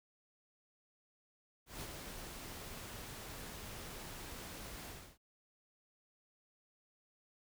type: noise with ADSR envelope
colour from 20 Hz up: pink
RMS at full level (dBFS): -44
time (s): 1.66-5.18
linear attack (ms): 160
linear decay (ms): 46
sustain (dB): -4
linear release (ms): 310
effects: none